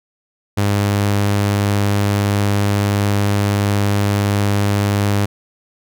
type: tone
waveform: sawtooth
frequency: 101.5 Hz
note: G#2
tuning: 39 cents flat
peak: -10 dBFS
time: 0.57-5.26 s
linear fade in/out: 10 ms
effects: none